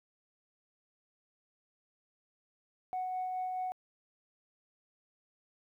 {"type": "tone with tremolo", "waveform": "sine", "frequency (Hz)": 740, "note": "F#5", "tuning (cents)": 0, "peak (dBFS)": -31, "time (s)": [2.93, 3.72], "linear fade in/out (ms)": 0, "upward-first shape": "sine", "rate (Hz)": 4.7, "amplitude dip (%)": 25, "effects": ["tanh soft clip ceiling -30 dBFS", "12-bit"]}